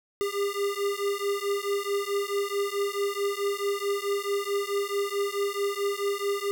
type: beating tone pair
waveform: square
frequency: 400 / 404.6 Hz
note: G4 / G#4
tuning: +35 / -45 cents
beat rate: 4.6 Hz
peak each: -30 dBFS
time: 0.21-6.51 s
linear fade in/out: 0 ms
effects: none